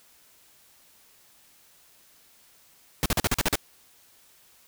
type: noise bursts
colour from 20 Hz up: pink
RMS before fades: -23 dBFS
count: 8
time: 3.03-3.555 s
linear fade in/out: 0 ms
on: 28 ms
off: 43 ms
effects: white hiss -58 dBFS RMS until 4.67 s